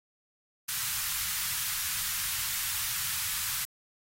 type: band-stop noise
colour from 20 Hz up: white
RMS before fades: -32 dBFS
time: 0.68-3.65 s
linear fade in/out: 10 ms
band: 140 to 1100 Hz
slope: 24 dB/octave
effects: AAC 48 kbps